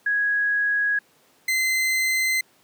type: tone pair in turn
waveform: sine / 40% pulse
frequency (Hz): 1661.2 / 2062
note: G#6 / C7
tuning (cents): 0 / -26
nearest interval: major third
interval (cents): 374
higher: second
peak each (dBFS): -19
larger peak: neither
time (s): 0.06-0.99 / 1.48-2.41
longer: neither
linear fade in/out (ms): 5
effects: pink hiss -59 dBFS RMS until 2.63 s + high-pass 200 Hz 12 dB/octave